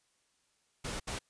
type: noise bursts at uneven times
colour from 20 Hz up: pink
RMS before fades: -38 dBFS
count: 2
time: 0.84-1 / 1.07-1.19 s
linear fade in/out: 10 ms
effects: white hiss -74 dBFS RMS until 1.29 s + resampled to 22050 Hz